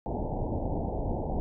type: low-pass noise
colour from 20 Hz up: pink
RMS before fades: -31 dBFS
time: 0.06-1.4 s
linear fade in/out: 0 ms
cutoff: 900 Hz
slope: 96 dB/octave
effects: none